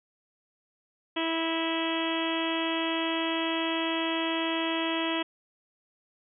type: harmonic tone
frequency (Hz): 327.3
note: E4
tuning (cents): -12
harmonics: 1 / 2 / 3 / 4 / 5 / 6 / 7 / 8 / 9 / 10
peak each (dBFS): -30 / -35 / -35 / -40 / -42 / -38 / -43 / -37 / -38 / -36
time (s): 1.16-5.23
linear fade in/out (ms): 10
effects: none